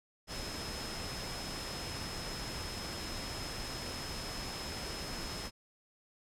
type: tone in noise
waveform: sine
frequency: 5160 Hz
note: E8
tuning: 38 cents flat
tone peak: -45 dBFS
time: 0.27-5.51 s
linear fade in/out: 50 ms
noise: pink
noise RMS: -41 dBFS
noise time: 0.27-5.51 s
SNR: -7 dB
effects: low-pass 10000 Hz 12 dB/octave